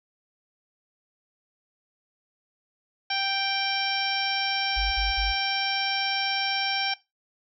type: harmonic tone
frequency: 784 Hz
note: G5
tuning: in tune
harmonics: 1 / 2 / 3 / 4 / 5 / 6 / 7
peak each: -30 / -33 / -32 / -32 / -37 / -38 / -32 dBFS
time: 3.1-6.94 s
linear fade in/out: 5 ms
type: tone bursts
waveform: sine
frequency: 51.91 Hz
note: G#1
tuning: in tune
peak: -26 dBFS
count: 3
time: 4.76-5.328 s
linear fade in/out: 20 ms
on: 160 ms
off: 44 ms
effects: noise-tail reverb RT60 0.2 s tail -17 dB re dry